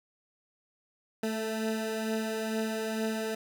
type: beating tone pair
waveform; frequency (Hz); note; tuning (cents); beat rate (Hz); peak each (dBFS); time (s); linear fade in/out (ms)
20% pulse; 220 / 222.2; A3 / A3; 0 / +17; 2.2; -26 / -33; 1.23-3.35; 5
effects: none